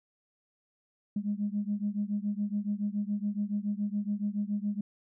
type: beating tone pair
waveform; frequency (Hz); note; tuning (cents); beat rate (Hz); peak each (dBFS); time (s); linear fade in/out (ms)
sine; 203 / 210.1; G#3 / G#3; -39 / +20; 7.1; -31 / -32; 1.16-4.81; 5
effects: tanh soft clip ceiling -21 dBFS